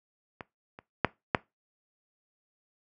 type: clicks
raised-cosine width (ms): 0.5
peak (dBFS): -23 / -29 / -6 / -6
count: 4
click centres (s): 0.408 / 0.789 / 1.047 / 1.348
effects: noise-tail reverb RT60 0.2 s tail -20 dB re dry + high-pass 80 Hz 12 dB/octave